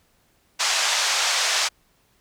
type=band-pass noise; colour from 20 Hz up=white; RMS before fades=-22 dBFS; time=0.59-1.69 s; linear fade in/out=20 ms; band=630 to 6700 Hz; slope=24 dB/octave; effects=pink hiss -63 dBFS RMS until 2.2 s